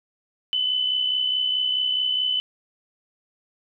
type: tone with amplitude modulation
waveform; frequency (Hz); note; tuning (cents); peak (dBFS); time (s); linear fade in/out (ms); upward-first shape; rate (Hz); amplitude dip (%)
sine; 3011; F#7; +30; -18; 0.53-2.4; 0; sine; 64.7; 50
effects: none